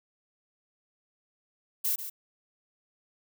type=noise with echo; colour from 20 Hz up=violet; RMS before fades=-28 dBFS; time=1.84-1.96 s; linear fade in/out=10 ms; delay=140 ms; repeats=1; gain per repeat=-10 dB; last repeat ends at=2.1 s; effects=none